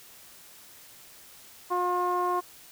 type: tone with low-pass filter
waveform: sawtooth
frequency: 357.3 Hz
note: F4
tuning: 40 cents sharp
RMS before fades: -27 dBFS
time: 1.7-2.41 s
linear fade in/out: 20 ms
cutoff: 990 Hz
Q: 9.1
effects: white hiss -51 dBFS RMS until 2.71 s